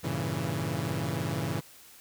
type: chord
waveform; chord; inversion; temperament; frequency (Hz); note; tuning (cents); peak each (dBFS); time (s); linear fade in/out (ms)
sawtooth; G diminished seventh; none; equal with one note detuned; 98 / 114.94 / 138.59 / 164.81; G2 / Bb2 / Db3 / Fb3; 0 / -24 / 0 / 0; -33 / -32 / -30 / -30; 0.03-1.61; 20
effects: white hiss -53 dBFS RMS until 2 s